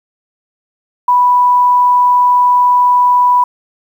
sine tone, 986 Hz, B5, 3 cents flat, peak -6 dBFS, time 1.08-3.44 s, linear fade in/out 5 ms, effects 7-bit

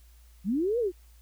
sine linear two-way sweep, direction up then down, 170.7 to 497.4 to 333.1 Hz, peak -24 dBFS, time 0.44-0.92 s, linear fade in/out 50 ms, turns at 0.79 s, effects added 58 Hz sine -52 dBFS peak until 1.21 s + white hiss -64 dBFS RMS until 1.21 s

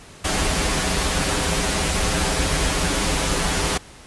pink noise with comb filter, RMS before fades -21 dBFS, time 0.24-3.78 s, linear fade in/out 10 ms, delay 8.6 ms, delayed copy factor -0.8, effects pink hiss -44 dBFS RMS until 4.06 s + resampled to 24000 Hz

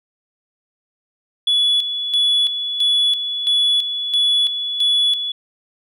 sine tone with tremolo, 3412 Hz, G#7, 46 cents sharp, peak -11 dBFS, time 1.47-5.32 s, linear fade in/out 5 ms, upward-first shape square, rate 1.5 Hz, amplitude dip 65%, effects tanh soft clip ceiling -11 dBFS

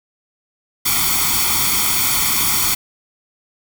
white noise with comb filter, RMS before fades -17 dBFS, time 0.85-2.75 s, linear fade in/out 10 ms, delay 0.89 ms, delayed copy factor +0.9, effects none

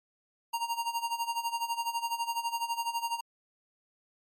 square tone with tremolo, 932.3 Hz, A#5, in tune, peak -28 dBFS, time 0.53-3.21 s, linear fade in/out 10 ms, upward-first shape sine, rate 12 Hz, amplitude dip 80%, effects MP3 64 kbps

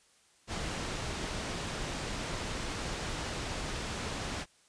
pink low-pass noise, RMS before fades -37 dBFS, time 0.47-4.46 s, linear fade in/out 50 ms, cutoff 7200 Hz, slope 12 dB/octave, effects white hiss -65 dBFS RMS until 4.68 s + resampled to 22050 Hz

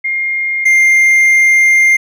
sine / triangle tone pair in turn, 2124 / 2107 Hz, C7 / C7, +25 / +12 cents, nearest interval unison, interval 13 cents, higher first, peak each -13 / -4 dBFS, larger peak second, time 0.04-0.65 / 0.65-1.97 s, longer second, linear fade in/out 10 ms, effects none

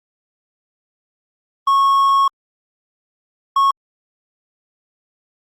triangle tone bursts at uneven times, 1098 Hz, C#6, 17 cents flat, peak -9 dBFS, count 2, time 1.67-2.28 / 3.56-3.71 s, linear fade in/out 5 ms, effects Opus 32 kbps

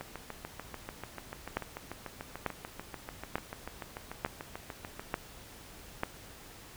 two click trains, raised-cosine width 0.5 ms, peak -24 / -15 dBFS, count 35 / 6, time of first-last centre 0.01-4.995 / 1.57-6.034 s, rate 6.82 / 1.12 Hz, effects pink hiss -51 dBFS RMS until 6.76 s

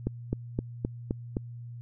click train, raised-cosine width 3 ms, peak -15 dBFS, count 6, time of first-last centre 0.07-1.369 s, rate 3.85 Hz, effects added 119 Hz sine -39 dBFS peak until 1.81 s

